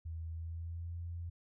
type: tone with pitch glide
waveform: sine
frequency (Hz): 81.6 to 85.36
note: E2 to F2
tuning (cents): -17 to -39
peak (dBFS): -39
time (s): 0.05-1.3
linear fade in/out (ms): 10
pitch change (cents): +78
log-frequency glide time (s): 0.3-0.95
effects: none